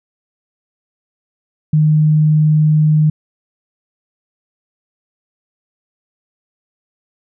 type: tone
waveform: sine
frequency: 153.5 Hz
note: D#3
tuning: 23 cents flat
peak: -8 dBFS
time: 1.73-3.1 s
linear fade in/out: 5 ms
effects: none